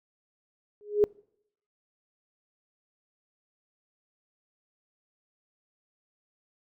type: tone with exponential growth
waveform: sine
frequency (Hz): 415.4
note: G#4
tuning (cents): 0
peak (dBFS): -14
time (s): 0.81-1.04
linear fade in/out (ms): 0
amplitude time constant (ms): 50
effects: noise-tail reverb RT60 0.7 s tail -26 dB re dry